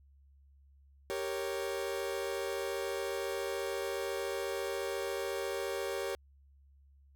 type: chord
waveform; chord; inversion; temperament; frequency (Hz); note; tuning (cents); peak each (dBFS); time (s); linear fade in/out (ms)
40% pulse; G diminished; none; equal; 392 / 466.2 / 554.4; G4 / Bb4 / Db5; 0 / 0 / 0; -37 / -39 / -38; 1.1-6.15; 0
effects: added 69 Hz sine -59 dBFS peak until 7.15 s